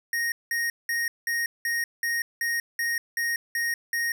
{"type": "tone bursts", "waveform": "square", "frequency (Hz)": 1864.7, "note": "A#6", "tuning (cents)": 0, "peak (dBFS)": -25, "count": 11, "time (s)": [0.13, 4.12], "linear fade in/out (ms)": 2, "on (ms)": 190, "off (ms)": 190, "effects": []}